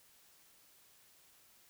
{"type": "silence", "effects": ["white hiss -65 dBFS RMS until 1.69 s"]}